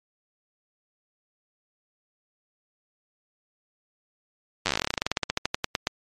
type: slowing click train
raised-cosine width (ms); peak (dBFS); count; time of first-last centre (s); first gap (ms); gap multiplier
0.2; -6; 28; 4.66-5.871; 10; 1.1
effects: MP3 64 kbps